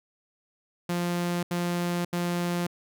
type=tone bursts; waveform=sawtooth; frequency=174.61 Hz; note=F3; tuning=in tune; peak=-22 dBFS; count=3; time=0.89-2.668 s; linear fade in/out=5 ms; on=540 ms; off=79 ms; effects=none